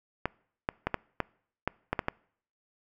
clicks, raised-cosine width 0.5 ms, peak -12 dBFS, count 9, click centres 0.256 / 0.689 / 0.87 / 0.943 / 1.203 / 1.676 / 1.93 / 1.992 / 2.084 s, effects noise-tail reverb RT60 0.6 s tail -25 dB re dry

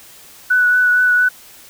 sine tone with vibrato, 1482 Hz, F#6, 2 cents sharp, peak -10 dBFS, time 0.5-1.29 s, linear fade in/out 10 ms, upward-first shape triangle, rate 4.3 Hz, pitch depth 20 cents each way, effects white hiss -42 dBFS RMS until 1.69 s

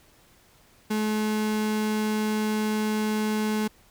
35% pulse tone, 214.5 Hz, A3, 44 cents flat, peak -22 dBFS, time 0.9-3.68 s, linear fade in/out 10 ms, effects pink hiss -58 dBFS RMS until 3.9 s

